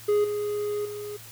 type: tone with level steps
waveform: triangle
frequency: 415.3 Hz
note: G#4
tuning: in tune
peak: -17 / -24 / -31 dBFS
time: 0.08-1.17 s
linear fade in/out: 10 ms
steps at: 0.24 / 0.85 s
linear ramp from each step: 5 ms
effects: added 111 Hz sine -49 dBFS peak until 1.31 s + white hiss -46 dBFS RMS until 1.31 s